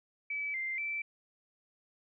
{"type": "tone with pitch steps", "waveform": "sine", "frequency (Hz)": [2298, 2091, 2328], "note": ["D7", "C7", "D7"], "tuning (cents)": [-38, -2, -16], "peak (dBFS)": -33, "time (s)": [0.3, 1.02], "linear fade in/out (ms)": 5, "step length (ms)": 240, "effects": []}